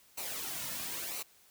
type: noise with flanger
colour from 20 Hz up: white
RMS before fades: -39 dBFS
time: 0.17-1.23 s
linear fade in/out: 10 ms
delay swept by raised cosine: 0.58 to 2.58 ms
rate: 0.99 Hz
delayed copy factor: -0.6
effects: white hiss -63 dBFS RMS until 1.5 s